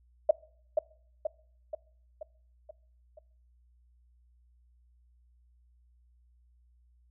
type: tone with echo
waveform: sine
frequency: 620 Hz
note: D#5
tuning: 6 cents flat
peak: -16 dBFS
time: 0.29-0.31 s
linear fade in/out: 5 ms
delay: 480 ms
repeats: 6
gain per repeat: -5 dB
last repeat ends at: 3.19 s
effects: noise-tail reverb RT60 0.6 s tail -23 dB re dry + added 60 Hz sine -61 dBFS peak until 7.1 s